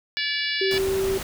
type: harmonic tone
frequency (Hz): 576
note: D5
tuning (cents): -34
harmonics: 3 / 4 / 5 / 6 / 7 / 8 / 9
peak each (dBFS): -29 / -30 / -31 / -32 / -32 / -33 / -34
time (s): 0.17-0.78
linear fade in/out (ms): 0
type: tone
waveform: sine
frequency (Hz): 385.4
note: G4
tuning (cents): -29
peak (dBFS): -21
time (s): 0.61-1.18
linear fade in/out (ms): 5
type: noise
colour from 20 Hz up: pink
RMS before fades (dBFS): -32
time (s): 0.71-1.23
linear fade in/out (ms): 2
effects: none